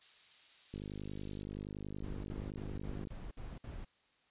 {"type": "noise", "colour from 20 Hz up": "violet", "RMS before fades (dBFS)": -46, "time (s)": [0.01, 1.43], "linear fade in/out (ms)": 5}
{"type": "click train", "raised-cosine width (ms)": 3, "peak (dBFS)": -31, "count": 119, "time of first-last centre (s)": [0.74, 3.072], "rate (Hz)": 50.6}
{"type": "noise bursts", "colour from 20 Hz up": "brown", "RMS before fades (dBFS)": -45, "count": 7, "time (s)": [2.03, 3.848], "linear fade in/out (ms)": 5, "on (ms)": 210, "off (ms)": 58}
{"effects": ["white hiss -72 dBFS RMS until 4.3 s", "resampled to 8000 Hz"]}